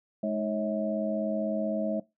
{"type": "tone cluster", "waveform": "sine", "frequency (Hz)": [211.4, 311.1, 548, 644], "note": ["G#3", "D#4", "C#5", "E5"], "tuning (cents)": [31, 0, -20, -41], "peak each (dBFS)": [-30, -37, -34, -31], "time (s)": [0.23, 2], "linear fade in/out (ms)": 5, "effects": ["noise-tail reverb RT60 0.2 s tail -20 dB re dry"]}